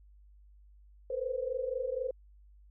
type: tone cluster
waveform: sine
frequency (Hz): 459.5 / 502 / 526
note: A#4 / B4 / C5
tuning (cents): -25 / +28 / +9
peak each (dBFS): -40 / -35 / -35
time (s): 1.1-2.11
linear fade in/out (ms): 5
effects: added 50 Hz sine -55 dBFS peak until 2.7 s